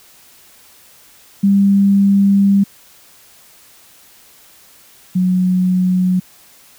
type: tone pair in turn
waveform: sine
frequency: 198.3 / 183.27 Hz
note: G3 / F#3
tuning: +20 / -16 cents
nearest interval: minor second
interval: 136 cents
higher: first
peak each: -8 / -11 dBFS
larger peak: first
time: 1.43-2.64 / 5.15-6.2 s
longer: first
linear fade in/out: 10 ms
effects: white hiss -46 dBFS RMS until 6.78 s